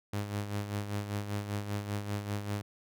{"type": "tone with tremolo", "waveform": "sawtooth", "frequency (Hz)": 102.6, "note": "G#2", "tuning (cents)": -21, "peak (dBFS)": -27, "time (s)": [0.13, 2.62], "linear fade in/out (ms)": 5, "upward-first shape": "sine", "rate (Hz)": 5.1, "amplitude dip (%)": 60, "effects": []}